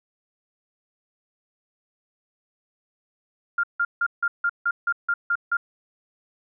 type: tone bursts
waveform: sine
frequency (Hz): 1400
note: F6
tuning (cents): +4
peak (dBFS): -19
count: 10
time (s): 3.58-5.57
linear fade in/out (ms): 5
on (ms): 55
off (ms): 160
effects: none